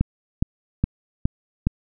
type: click train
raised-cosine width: 5 ms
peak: -6 dBFS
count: 5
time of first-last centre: 0.01-1.67 s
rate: 2.41 Hz
effects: none